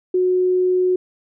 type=tone; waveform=sine; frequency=366.1 Hz; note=F#4; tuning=18 cents flat; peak=-14 dBFS; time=0.14-0.96 s; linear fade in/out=5 ms; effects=none